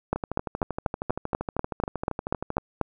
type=two click trains; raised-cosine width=1 ms; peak=-9 / -15 dBFS; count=12 / 32; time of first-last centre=0.13-2.813 / 0.16-2.582 s; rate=4.1 / 12.8 Hz; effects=none